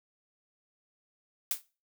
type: noise with exponential decay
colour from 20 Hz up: blue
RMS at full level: -25 dBFS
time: 1.51-1.62 s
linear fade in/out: 2 ms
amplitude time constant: 23 ms
effects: noise-tail reverb RT60 0.3 s tail -17 dB re dry